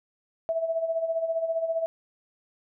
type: tone with tremolo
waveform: sine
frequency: 656 Hz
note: E5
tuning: 9 cents flat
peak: -22 dBFS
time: 0.49-1.86 s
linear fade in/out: 0 ms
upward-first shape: sine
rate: 15 Hz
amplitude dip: 65%
effects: none